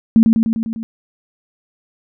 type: tone with echo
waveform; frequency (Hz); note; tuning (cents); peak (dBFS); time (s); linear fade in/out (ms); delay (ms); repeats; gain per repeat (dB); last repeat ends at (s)
sine; 225.6; A3; +44; -5; 0.16-0.23; 0; 100; 6; -3; 0.83
effects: none